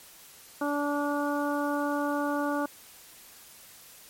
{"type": "harmonic tone", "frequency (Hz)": 289.4, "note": "D4", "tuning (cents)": -25, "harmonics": [1, 2, 3, 4, 5], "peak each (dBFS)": [-29, -32, -34, -35, -36], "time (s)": [0.61, 2.66], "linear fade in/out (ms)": 5, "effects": ["white hiss -51 dBFS RMS until 4.09 s", "MP3 64 kbps"]}